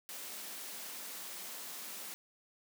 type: high-pass noise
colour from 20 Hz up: white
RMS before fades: -45 dBFS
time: 0.09-2.14 s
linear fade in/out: 0 ms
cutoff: 170 Hz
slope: 96 dB/octave
effects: none